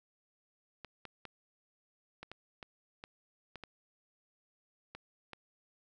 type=clicks; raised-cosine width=0.3 ms; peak=-29 dBFS; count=11; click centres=0.847 / 1.053 / 1.253 / 2.23 / 2.316 / 2.628 / 3.039 / 3.557 / 3.637 / 4.95 / 5.333 s; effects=none